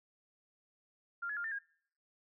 sine tone with pitch steps, 1395 / 1696 / 1404 / 1789 / 1630 Hz, F6 / G#6 / F6 / A6 / G#6, -2 / +36 / +9 / +28 / -33 cents, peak -36 dBFS, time 1.22-1.59 s, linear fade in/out 10 ms, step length 74 ms, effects noise-tail reverb RT60 0.6 s tail -25 dB re dry

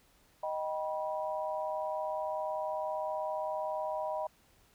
sine chord, Eb augmented, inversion none, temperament just, 622.3 / 777.8 / 972.3 Hz, Eb5 / G5 / B5, 0 / -14 / -27 cents, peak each -35 / -39 / -38 dBFS, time 0.43-4.27 s, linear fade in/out 5 ms, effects pink hiss -66 dBFS RMS until 4.74 s

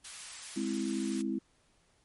white high-pass noise, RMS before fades -44 dBFS, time 0.04-1.22 s, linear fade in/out 10 ms, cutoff 1100 Hz, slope 12 dB/octave
sine chord, Ab augmented, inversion none, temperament equal, 207.7 / 261.6 / 329.6 Hz, Ab3 / C4 / E4, 0 / 0 / 0 cents, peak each -35 dBFS, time 0.56-1.39 s, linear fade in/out 10 ms
effects pink hiss -69 dBFS RMS until 2.04 s + MP3 48 kbps

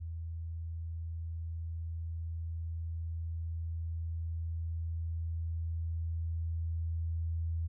sine tone with level ramp, 82.41 Hz, E2, in tune, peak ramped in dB -37 to -31 dBFS, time 0-7.68 s, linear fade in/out 20 ms, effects none

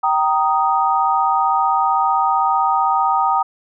sine chord, Eb major, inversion first, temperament just, 777.8 / 933.4 / 1244.5 Hz, G5 / Bb5 / Eb6, -14 / +2 / 0 cents, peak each -18 dBFS, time 0.03-3.43 s, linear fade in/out 10 ms, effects none

